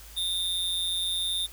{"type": "tone with amplitude modulation", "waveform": "square", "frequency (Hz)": 3627, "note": "A#7", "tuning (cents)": -48, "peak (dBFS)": -24, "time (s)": [0.16, 1.47], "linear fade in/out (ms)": 20, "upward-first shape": "sine", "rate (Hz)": 179, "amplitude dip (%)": 70, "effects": ["added 54 Hz sine -47 dBFS peak until 1.52 s", "white hiss -49 dBFS RMS until 1.52 s"]}